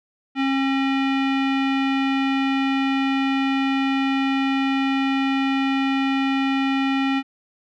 square tone with low-pass filter, 270 Hz, C#4, 45 cents flat, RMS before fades -21 dBFS, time 0.35-7.23 s, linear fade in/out 50 ms, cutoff 2700 Hz, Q 2.3, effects none

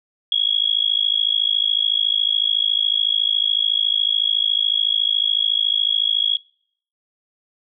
sine tone with amplitude modulation, 3322 Hz, G#7, in tune, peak -12 dBFS, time 0.32-6.37 s, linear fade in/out 2 ms, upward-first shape sine, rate 53.9 Hz, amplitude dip 95%, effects noise-tail reverb RT60 0.6 s tail -24 dB re dry

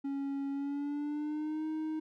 triangle tone with pitch glide, 277.2 to 312.9 Hz, C#4 to D#4, 0 to +10 cents, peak -31 dBFS, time 0.04-2 s, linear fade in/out 10 ms, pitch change +210 cents, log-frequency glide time 0.51-1.66 s, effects none

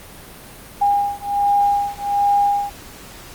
sine beating tone pair, 810 / 811.3 Hz, G#5 / G#5, -43 / -41 cents, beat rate 1.3 Hz, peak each -18 dBFS, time 0.81-2.7 s, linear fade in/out 10 ms, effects pink hiss -39 dBFS RMS until 3.34 s + Opus 32 kbps

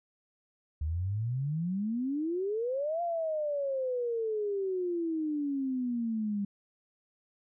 sine exponential two-way sweep, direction up then down, 73.42 to 698.5 to 198.8 Hz, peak -29 dBFS, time 0.81-6.45 s, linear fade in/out 5 ms, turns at 3.02 s, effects none

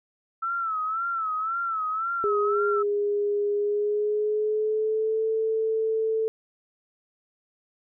sine tone with vibrato, 1318.5 Hz, E6, in tune, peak -25 dBFS, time 0.42-2.83 s, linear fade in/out 10 ms, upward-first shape sine, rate 1.9 Hz, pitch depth 84 cents each way
sine tone with pitch glide, 410.4 to 442.4 Hz, G#4 to A4, -21 to +9 cents, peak -22 dBFS, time 2.24-6.28 s, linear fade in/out 0 ms, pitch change +130 cents, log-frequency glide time 3.55-5.26 s
effects none

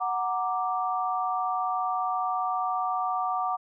sine chord, Gb augmented, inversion none, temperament equal, 740 / 932.3 / 1174.7 Hz, Gb5 / Bb5 / D6, 0 / 0 / 0 cents, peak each -28 / -34 / -29 dBFS, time 0-3.57 s, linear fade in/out 20 ms, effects none

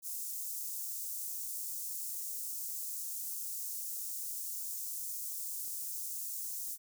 white high-pass noise, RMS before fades -40 dBFS, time 0.02-6.78 s, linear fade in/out 50 ms, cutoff 6400 Hz, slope 24 dB/octave, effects none

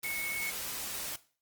sine tone in noise, 2200 Hz, C#7, 14 cents flat, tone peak -33 dBFS, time 0.04-0.5 s, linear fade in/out 5 ms, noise white, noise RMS -38 dBFS, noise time 0.03-1.16 s, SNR +2 dB, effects noise-tail reverb RT60 0.4 s tail -17 dB re dry + Opus 24 kbps

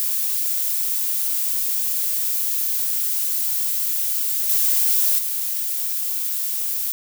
violet noise with level steps, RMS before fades -22 / -18 / -24 dBFS, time 0-6.92 s, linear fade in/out 0 ms, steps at 4.49 / 5.18 s, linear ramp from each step 10 ms, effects none

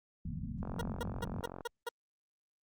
white low-pass noise, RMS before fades -40 dBFS, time 0.25-1.4 s, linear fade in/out 2 ms, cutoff 240 Hz, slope 96 dB/octave
click train, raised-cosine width 1 ms, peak -29 dBFS, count 45, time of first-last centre 0.63-1.608 s, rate 45 Hz
20% pulse tone bursts, 473.8 Hz, A#4, 28 cents sharp, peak -30 dBFS, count 6, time 0.79-1.89 s, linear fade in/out 5 ms, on 25 ms, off 190 ms
effects Opus 48 kbps

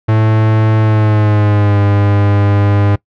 45% pulse tone with pitch glide, 109.4 to 101.49 Hz, A2 to G#2, -9 to -39 cents, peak -8 dBFS, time 0.08-2.96 s, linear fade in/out 10 ms, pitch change -130 cents, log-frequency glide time 0.78-1.8 s, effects noise-tail reverb RT60 0.1 s tail -22 dB re dry + low-pass 2000 Hz 12 dB/octave

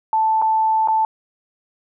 sine tone with dropouts, 880 Hz, A5, in tune, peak -14 dBFS, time 0.13-1.05 s, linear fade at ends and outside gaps 1 ms, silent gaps 0.417-0.422 / 0.875-0.884 s, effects none

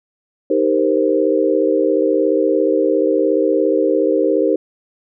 sine chord, C minor seventh, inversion first, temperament equal, 311.1 / 392 / 466.2 / 523.3 Hz, Eb4 / G4 / Bb4 / C5, 0 / 0 / 0 / 0 cents, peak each -18 dBFS, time 0.5-4.56 s, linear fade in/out 5 ms, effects none

